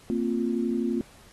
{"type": "chord", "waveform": "sine", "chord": "Bb suspended second", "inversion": "none", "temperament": "equal with one note detuned", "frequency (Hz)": [229.7, 261.6, 349.2], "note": ["Bb3", "C4", "F4"], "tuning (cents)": [-25, 0, 0], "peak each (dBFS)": [-27, -29, -29], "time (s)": [0.1, 1.01], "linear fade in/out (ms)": 0, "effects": ["pink hiss -54 dBFS RMS until 1.32 s", "AAC 32 kbps"]}